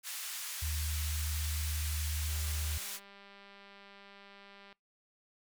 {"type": "band-pass noise", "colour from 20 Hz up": "white", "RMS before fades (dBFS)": -41, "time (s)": [0.03, 3], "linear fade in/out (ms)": 50, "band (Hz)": [1300, 14000], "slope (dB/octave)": 12}
{"type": "tone", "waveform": "sine", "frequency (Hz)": 76.4, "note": "D#2", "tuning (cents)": -31, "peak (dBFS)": -33, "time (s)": [0.62, 2.78], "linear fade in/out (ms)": 5}
{"type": "click train", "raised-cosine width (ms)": 0.3, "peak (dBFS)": -39, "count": 486, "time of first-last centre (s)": [2.29, 4.727], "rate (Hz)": 199}
{"effects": ["noise-tail reverb RT60 0.2 s tail -25 dB re dry"]}